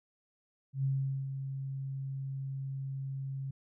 sine tone with ADSR envelope, 135.5 Hz, C#3, 39 cents flat, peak -27 dBFS, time 0.73-3.51 s, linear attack 110 ms, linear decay 430 ms, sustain -8 dB, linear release 7 ms, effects none

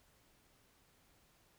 silence, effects pink hiss -70 dBFS RMS until 1.58 s

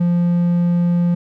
triangle tone, 173.9 Hz, F3, 7 cents flat, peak -11 dBFS, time 0-1.15 s, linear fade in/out 10 ms, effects none

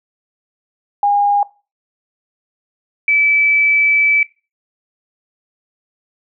sine tone pair in turn, 814 / 2307 Hz, G#5 / D7, -35 / -31 cents, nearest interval octave + tritone, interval 1804 cents, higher second, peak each -10 dBFS, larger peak neither, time 1.03-1.43 / 3.08-4.23 s, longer second, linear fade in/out 2 ms, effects noise-tail reverb RT60 0.3 s tail -20 dB re dry

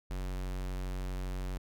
square tone, 46.25 Hz, F#1, in tune, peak -35 dBFS, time 0.1-1.58 s, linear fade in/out 10 ms, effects none

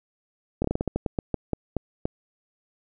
slowing click train, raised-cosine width 2 ms, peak -11 dBFS, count 14, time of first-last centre 0.62-2.055 s, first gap 24 ms, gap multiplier 1.23, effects none

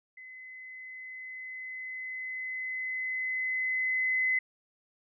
sine tone with level ramp, 2033 Hz, B6, 50 cents sharp, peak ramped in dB -45 to -24 dBFS, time 0.17-4.39 s, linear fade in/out 5 ms, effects none

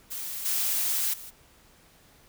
blue noise with level steps, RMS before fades -35 / -27 / -43 dBFS, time 0.1-1.31 s, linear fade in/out 20 ms, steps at 0.45 / 1.13 s, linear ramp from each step 10 ms, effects pink hiss -58 dBFS RMS until 2.28 s

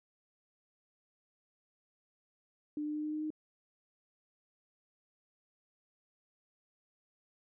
sine tone with pitch steps, 298.7 / 300.6 / 302.5 / 304.4 / 306.4 / 308.3 Hz, D4 / D4 / D#4 / D#4 / D#4 / D#4, +29 / +40 / -49 / -38 / -27 / -16 cents, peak -34 dBFS, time 2.77-3.304 s, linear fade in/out 2 ms, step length 89 ms, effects none

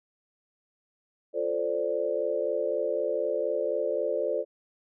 sine chord, D minor seventh, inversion first, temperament equal, 349.2 / 440 / 523.3 / 587.3 Hz, F4 / A4 / C5 / D5, 0 / 0 / 0 / 0 cents, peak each -35 / -31 / -30 / -30 dBFS, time 1.33-4.45 s, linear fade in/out 50 ms, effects none

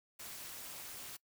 white noise with amplitude modulation, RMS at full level -44 dBFS, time 0.19-1.17 s, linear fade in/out 10 ms, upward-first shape sine, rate 298 Hz, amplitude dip 80%, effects noise-tail reverb RT60 0.1 s tail -23 dB re dry

